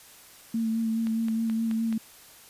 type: tone with vibrato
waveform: sine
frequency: 225.3 Hz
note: A3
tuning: 41 cents sharp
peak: -24 dBFS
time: 0.54-1.98 s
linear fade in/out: 5 ms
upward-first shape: sine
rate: 4.8 Hz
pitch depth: 22 cents each way
type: click train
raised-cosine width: 0.3 ms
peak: -25 dBFS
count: 5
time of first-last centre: 1.07-1.927 s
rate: 4.67 Hz
effects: white hiss -51 dBFS RMS until 2.49 s + resampled to 32000 Hz